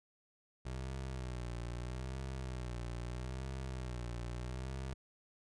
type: tone with vibrato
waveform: 25% pulse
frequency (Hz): 62.4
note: B1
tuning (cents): +19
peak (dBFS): -36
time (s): 0.65-4.94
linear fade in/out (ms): 10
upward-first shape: sine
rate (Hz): 0.78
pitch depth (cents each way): 94
effects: resampled to 22050 Hz